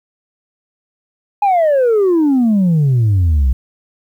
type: exponential sweep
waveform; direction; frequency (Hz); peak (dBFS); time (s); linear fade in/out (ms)
sine; down; 839 to 61; -7; 1.42-3.53; 5
effects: tanh soft clip ceiling -8 dBFS + 8-bit